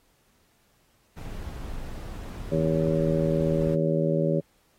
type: noise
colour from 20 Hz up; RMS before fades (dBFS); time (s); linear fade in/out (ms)
brown; -36; 1.16-3.76; 20
type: harmonic tone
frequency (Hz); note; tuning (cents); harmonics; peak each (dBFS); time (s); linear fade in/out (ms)
80; D#2; +49; 2 / 3 / 4 / 5 / 6 / 7; -25 / -31 / -31 / -29 / -33 / -27; 2.51-4.41; 20
effects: pink hiss -66 dBFS RMS until 4.78 s + AAC 48 kbps